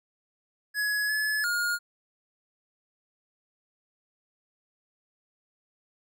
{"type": "tone with pitch steps", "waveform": "square", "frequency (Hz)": [1685, 1714, 1426], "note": ["G#6", "A6", "F6"], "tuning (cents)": [25, -46, 36], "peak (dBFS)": -26, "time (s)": [0.74, 1.79], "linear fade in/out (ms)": 50, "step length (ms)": 350, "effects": []}